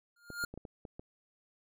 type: tone with exponential growth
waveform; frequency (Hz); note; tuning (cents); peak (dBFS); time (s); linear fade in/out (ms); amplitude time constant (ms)
square; 1411; F6; +17; -31; 0.16-0.45; 5; 62
type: clicks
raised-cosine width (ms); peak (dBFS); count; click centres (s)
2; -31; 7; 0.303 / 0.439 / 0.54 / 0.576 / 0.652 / 0.852 / 0.995
effects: none